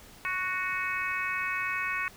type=harmonic tone with a mistuned harmonic; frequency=370.1 Hz; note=F#4; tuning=in tune; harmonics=3 / 4 / 5 / 6 / 7; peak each=-35 / -35 / -35 / -35 / -35 dBFS; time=0.25-2.08 s; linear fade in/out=0 ms; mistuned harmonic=7; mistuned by=-23 cents; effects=pink hiss -52 dBFS RMS until 2.16 s